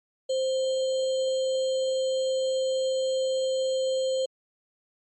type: tone with sample-and-hold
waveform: sine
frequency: 523.3 Hz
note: C5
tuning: in tune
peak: -23 dBFS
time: 0.29-4.26 s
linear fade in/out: 10 ms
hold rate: 3675 Hz
effects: MP3 32 kbps